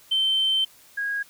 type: tone pair in turn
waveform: sine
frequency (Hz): 3100 / 1642.2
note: G7 / G#6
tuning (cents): -20 / -20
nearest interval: major seventh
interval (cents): 1100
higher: first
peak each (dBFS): -18 / -24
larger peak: first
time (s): 0.11-0.65 / 0.97-1.23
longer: first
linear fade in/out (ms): 10
effects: tanh soft clip ceiling -15 dBFS + white hiss -53 dBFS RMS until 1.29 s